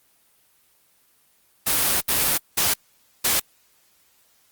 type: noise bursts at uneven times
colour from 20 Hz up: white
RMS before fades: -20 dBFS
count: 4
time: 1.66-2.01 / 2.08-2.38 / 2.57-2.74 / 3.24-3.4 s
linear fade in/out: 10 ms
effects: white hiss -61 dBFS RMS until 4.51 s + Opus 24 kbps